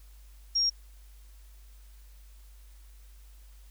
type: tone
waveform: sine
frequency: 5580 Hz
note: F8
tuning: 2 cents flat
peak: -23 dBFS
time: 0.55-0.7 s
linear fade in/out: 10 ms
effects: added 50 Hz sine -49 dBFS peak until 3.7 s + white hiss -63 dBFS RMS until 3.7 s